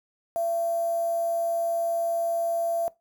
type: tone with quantisation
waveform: sine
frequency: 675 Hz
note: E5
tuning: 41 cents sharp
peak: -24 dBFS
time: 0.36-2.88 s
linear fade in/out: 0 ms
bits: 7
effects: noise-tail reverb RT60 0.2 s tail -19 dB re dry